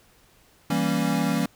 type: chord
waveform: square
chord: E diminished seventh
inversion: none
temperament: equal with one note detuned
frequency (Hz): 164.81 / 196 / 233.1 / 275.4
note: E3 / G3 / Bb3 / Db4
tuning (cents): 0 / 0 / 0 / -11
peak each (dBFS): -28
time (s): 0.7-1.46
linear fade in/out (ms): 5
effects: pink hiss -58 dBFS RMS until 1.55 s